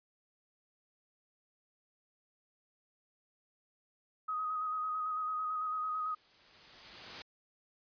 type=tone with vibrato; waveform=sine; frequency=1256 Hz; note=D#6; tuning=16 cents sharp; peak=-33 dBFS; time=4.28-6.15 s; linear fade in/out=10 ms; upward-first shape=square; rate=9 Hz; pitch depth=19 cents each way
type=noise with exponential growth; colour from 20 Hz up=white; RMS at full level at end=-42 dBFS; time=5.47-7.22 s; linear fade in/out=2 ms; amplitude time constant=380 ms
effects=resampled to 11025 Hz